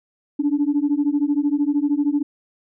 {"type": "beating tone pair", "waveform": "sine", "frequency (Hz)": [283.5, 296.5], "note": ["C#4", "D4"], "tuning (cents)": [39, 17], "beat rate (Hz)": 13, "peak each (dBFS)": -19, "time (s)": [0.39, 2.23], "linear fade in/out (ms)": 10, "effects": ["tanh soft clip ceiling -11 dBFS"]}